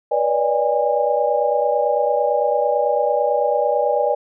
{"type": "tone cluster", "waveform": "sine", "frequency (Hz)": [486.3, 575, 604, 816], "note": ["B4", "D5", "D5", "G#5"], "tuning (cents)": [-27, -37, 48, -31], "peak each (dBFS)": -21, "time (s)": [0.11, 4.15], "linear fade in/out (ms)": 10, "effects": []}